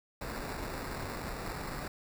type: noise with sample-and-hold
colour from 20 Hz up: pink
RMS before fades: -39 dBFS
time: 0.21-1.88 s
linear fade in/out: 5 ms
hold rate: 3150 Hz
effects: none